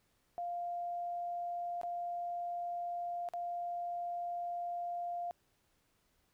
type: tone with dropouts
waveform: sine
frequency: 698.5 Hz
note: F5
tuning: in tune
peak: -36 dBFS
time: 0.38-5.31 s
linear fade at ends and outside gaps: 0 ms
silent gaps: 1.814-1.833 / 3.288-3.336 s
effects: pink hiss -75 dBFS RMS until 6.33 s